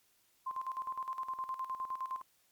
sine tone with tremolo, 1046.5 Hz, C6, in tune, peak -34 dBFS, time 0.46-2.22 s, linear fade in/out 10 ms, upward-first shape square, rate 9.7 Hz, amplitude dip 70%, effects white hiss -71 dBFS RMS until 2.51 s + MP3 96 kbps

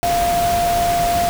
sine tone in noise, 695 Hz, F5, 9 cents flat, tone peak -15 dBFS, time 0.03-1.29 s, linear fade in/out 0 ms, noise pink, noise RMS -24 dBFS, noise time 0.03-1.29 s, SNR +6 dB, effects none

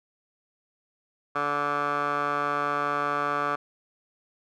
15% pulse tone with band-pass filter, 144.9 Hz, D3, 23 cents flat, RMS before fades -27 dBFS, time 1.35-3.56 s, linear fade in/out 10 ms, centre 1100 Hz, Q 5.8, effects none

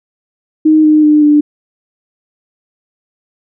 sine tone with pitch steps, 311.1 / 306.1 / 301.2 / 296.4 Hz, D#4 / D#4 / D4 / D4, 0 / -28 / +44 / +16 cents, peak -4 dBFS, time 0.65-1.41 s, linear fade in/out 10 ms, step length 190 ms, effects none

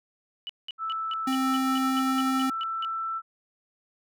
sine tone bursts, 2960 Hz, F#7, in tune, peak -32 dBFS, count 12, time 0.47-2.848 s, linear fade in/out 0 ms, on 24 ms, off 190 ms
sine tone with pitch glide, 1317 to 1330.8 Hz, E6 to E6, -2 to +16 cents, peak -28 dBFS, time 0.78-3.22 s, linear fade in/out 50 ms, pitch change +18 cents, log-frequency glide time 1.22-2.59 s
square tone, 263.2 Hz, C4, 10 cents sharp, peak -25 dBFS, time 1.27-2.5 s, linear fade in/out 5 ms
effects none

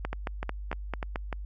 two click trains, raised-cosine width 0.5 ms, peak -18 / -16 dBFS, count 5 / 6, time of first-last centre 0.13-1.328 / 0.05-1.159 s, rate 3.34 / 4.51 Hz, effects added 50 Hz sine -35 dBFS peak until 1.45 s

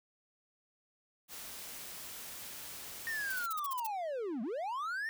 white noise, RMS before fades -46 dBFS, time 1.28-3.48 s, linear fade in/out 50 ms
triangle linear two-way sweep, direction down then up, 1853 to 202.4 to 1853 Hz, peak -33 dBFS, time 3.07-5.09 s, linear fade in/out 0 ms, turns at 4.42 s
violet noise bursts, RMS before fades -40 dBFS, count 9, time 3.3-3.869 s, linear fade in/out 5 ms, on 25 ms, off 43 ms
effects none

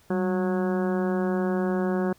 harmonic tone with a mistuned harmonic, 183.1 Hz, F#3, 18 cents flat, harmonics 1 / 2 / 3 / 4 / 5 / 6 / 7 / 8 / 9, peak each -25 / -27 / -33 / -36 / -40 / -40 / -44 / -41 / -42 dBFS, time 0.1-2.13 s, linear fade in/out 5 ms, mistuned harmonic 1, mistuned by +75 cents, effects pink hiss -59 dBFS RMS until 2.18 s

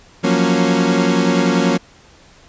30% pulse chord, Gb major seventh, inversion third, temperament equal with one note detuned, 174.61 / 185 / 233.1 / 276.1 Hz, F3 / Gb3 / Bb3 / Db4, 0 / 0 / 0 / -7 cents, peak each -16 dBFS, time 0.23-1.78 s, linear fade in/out 20 ms, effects pink hiss -47 dBFS RMS until 2.48 s + resampled to 16000 Hz

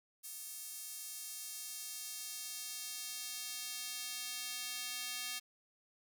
square tone with high-pass filter sweep, 246.9 Hz, B3, in tune, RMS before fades -44 dBFS, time 0.23-5.4 s, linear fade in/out 20 ms, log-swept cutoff 8500 to 3000 Hz, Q 0.82, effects none

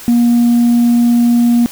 sine tone, 237.9 Hz, A#3, 35 cents sharp, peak -5 dBFS, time 0.08-1.66 s, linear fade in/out 0 ms, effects tanh soft clip ceiling -5 dBFS + white hiss -32 dBFS RMS until 1.71 s

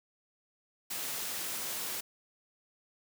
white high-pass noise, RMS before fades -37 dBFS, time 0.9-2.01 s, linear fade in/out 10 ms, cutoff 140 Hz, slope 12 dB/octave, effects none

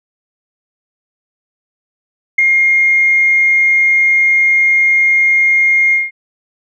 sine tone with ADSR envelope, 2130 Hz, C7, 30 cents sharp, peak -3 dBFS, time 2.38-6.11 s, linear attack 9 ms, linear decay 4 ms, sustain -4 dB, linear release 180 ms, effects tanh soft clip ceiling 0 dBFS

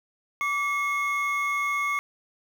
triangle tone pair together, 1155.4 / 2171 Hz, D6 / C#7, -29 / -37 cents, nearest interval major seventh, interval 1092 cents, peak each -25 / -25 dBFS, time 0.41-1.99 s, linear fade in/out 0 ms, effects 8-bit

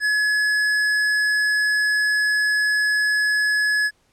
triangle tone with tanh clipping, 1697 Hz, G#6, 37 cents sharp, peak -19 dBFS, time 0-3.91 s, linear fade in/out 50 ms, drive 17 dB, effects pink hiss -63 dBFS RMS until 4.12 s + low-pass 10000 Hz 12 dB/octave

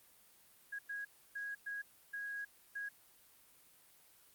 sine tone bursts at uneven times, 1649 Hz, G#6, 13 cents flat, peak -39 dBFS, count 6, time 0.72-0.79 / 0.89-1.05 / 1.35-1.55 / 1.66-1.82 / 2.13-2.45 / 2.75-2.89 s, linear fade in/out 10 ms, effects white hiss -65 dBFS RMS until 4.34 s + Opus 32 kbps

